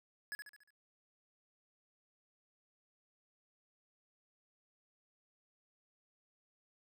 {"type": "tone with echo", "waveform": "square", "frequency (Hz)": 1692, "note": "G#6", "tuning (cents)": 32, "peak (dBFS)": -40, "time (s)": [0.32, 0.35], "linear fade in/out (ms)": 0, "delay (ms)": 71, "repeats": 5, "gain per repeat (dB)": -6, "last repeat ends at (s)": 0.705, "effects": []}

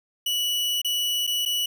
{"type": "tone with dropouts", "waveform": "40% pulse", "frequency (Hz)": 2946, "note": "F#7", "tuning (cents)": -8, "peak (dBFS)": -22, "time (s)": [0.26, 1.66], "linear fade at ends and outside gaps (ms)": 5, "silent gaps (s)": [[0.817, 0.846], [1.268, 1.274], [1.453, 1.459]], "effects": []}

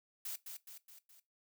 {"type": "noise with echo", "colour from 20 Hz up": "blue", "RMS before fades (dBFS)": -42, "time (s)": [0.25, 0.36], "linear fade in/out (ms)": 5, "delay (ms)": 210, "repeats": 4, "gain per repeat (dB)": -5, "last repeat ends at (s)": 1.2, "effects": ["noise-tail reverb RT60 0.2 s tail -18 dB re dry"]}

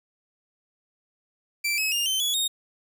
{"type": "tone with pitch steps", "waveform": "sawtooth", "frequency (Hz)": [2340, 2567, 2815, 3088, 3387, 3715], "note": ["D7", "E7", "F7", "G7", "G#7", "A#7"], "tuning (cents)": [-7, -47, 13, -27, 33, -7], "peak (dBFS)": -20, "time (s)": [1.64, 2.48], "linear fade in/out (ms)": 10, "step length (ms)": 140, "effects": []}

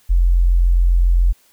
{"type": "tone", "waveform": "sine", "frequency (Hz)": 43.65, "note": "F1", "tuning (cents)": 0, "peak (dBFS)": -10, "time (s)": [0.09, 1.33], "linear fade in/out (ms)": 20, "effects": ["white hiss -55 dBFS RMS until 1.52 s"]}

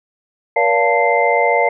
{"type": "tone cluster", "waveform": "sine", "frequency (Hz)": [475.1, 570, 697, 885, 2084], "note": ["A#4", "C#5", "F5", "A5", "C7"], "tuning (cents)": [33, 48, -4, 10, -7], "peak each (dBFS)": -18, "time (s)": [0.56, 1.69], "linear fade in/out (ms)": 5, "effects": []}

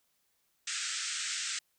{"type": "band-pass noise", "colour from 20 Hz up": "white", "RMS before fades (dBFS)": -36, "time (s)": [0.67, 1.59], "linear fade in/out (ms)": 5, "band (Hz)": [1300, 8400], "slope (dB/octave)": 96, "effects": ["white hiss -75 dBFS RMS until 1.78 s"]}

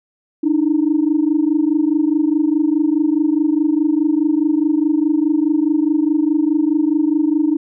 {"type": "tone pair together", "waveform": "sine", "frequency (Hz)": [293.7, 318.5], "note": ["D4", "D#4"], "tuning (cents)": [0, 41], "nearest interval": "minor second", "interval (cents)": 141, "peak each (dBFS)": -15, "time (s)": [0.43, 7.57], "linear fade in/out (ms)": 10, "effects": ["tanh soft clip ceiling -6 dBFS"]}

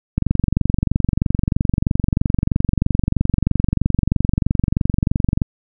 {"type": "click train", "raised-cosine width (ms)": 5, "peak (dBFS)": -3, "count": 122, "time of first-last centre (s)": [0.18, 5.418], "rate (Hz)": 23.1, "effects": []}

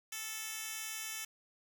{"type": "tone with high-pass filter", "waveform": "10% pulse", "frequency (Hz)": 439, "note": "A4", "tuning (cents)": -4, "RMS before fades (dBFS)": -42, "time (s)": [0.12, 1.25], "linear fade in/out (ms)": 5, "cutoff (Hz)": 3300, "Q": 0.57, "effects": []}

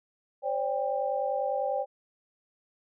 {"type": "tone cluster", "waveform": "sine", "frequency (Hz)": [527, 577, 794], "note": ["C5", "D5", "G5"], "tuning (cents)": [12, -31, 22], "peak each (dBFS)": -31, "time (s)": [0.42, 1.86], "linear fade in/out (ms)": 50, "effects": []}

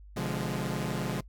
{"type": "chord", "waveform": "sawtooth", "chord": "B diminished seventh", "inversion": "none", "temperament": "equal with one note detuned", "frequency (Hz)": [126.72, 146.83, 174.61, 207.7], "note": ["B2", "D3", "F3", "Ab3"], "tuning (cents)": [45, 0, 0, 0], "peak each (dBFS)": -32, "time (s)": [0.16, 1.21], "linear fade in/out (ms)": 10, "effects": ["noise-tail reverb RT60 0.1 s tail -23 dB re dry", "added 50 Hz sine -47 dBFS peak until 1.28 s"]}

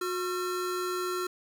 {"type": "tone pair together", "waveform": "square", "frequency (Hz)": [362.5, 1360.3], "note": ["F#4", "F6"], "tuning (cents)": [-35, -46], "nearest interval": "octave + major seventh", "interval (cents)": 2289, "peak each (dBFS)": [-32, -35], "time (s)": [0.01, 1.27], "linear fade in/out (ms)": 5, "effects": []}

